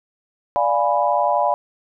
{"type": "chord", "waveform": "sine", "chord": "D diminished seventh", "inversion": "none", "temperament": "equal", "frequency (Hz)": [587.3, 698.5, 830.6, 987.8], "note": ["D5", "F5", "Ab5", "Cb6"], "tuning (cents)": [0, 0, 0, 0], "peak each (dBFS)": -21, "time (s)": [0.56, 1.54], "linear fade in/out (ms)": 0, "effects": []}